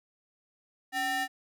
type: ring-modulated tone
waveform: square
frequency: 523.3 Hz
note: C5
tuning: in tune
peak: -26 dBFS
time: 0.92-1.28 s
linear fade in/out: 50 ms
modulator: 1290 Hz
effects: none